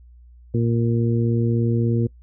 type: harmonic tone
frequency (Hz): 116.54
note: A#2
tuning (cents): 0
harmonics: 1 / 2 / 3 / 4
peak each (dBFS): -19 / -23 / -26 / -29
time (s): 0.54-2.07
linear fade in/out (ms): 5
effects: noise-tail reverb RT60 0.1 s tail -23 dB re dry + added 60 Hz sine -44 dBFS peak until 2.22 s